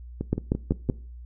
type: two click trains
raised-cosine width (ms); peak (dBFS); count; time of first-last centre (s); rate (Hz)
3; -15 / -9; 5 / 4; 0.21-0.89 / 0.33-0.898; 5.88 / 5.28
effects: noise-tail reverb RT60 0.4 s tail -21 dB re dry + added 60 Hz sine -39 dBFS peak until 1.25 s